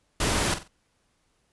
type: noise with echo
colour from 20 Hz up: pink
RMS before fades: -25 dBFS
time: 0.2-0.54 s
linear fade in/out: 2 ms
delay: 46 ms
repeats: 3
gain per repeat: -10 dB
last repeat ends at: 0.678 s
effects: pink hiss -70 dBFS RMS until 1.52 s + resampled to 24000 Hz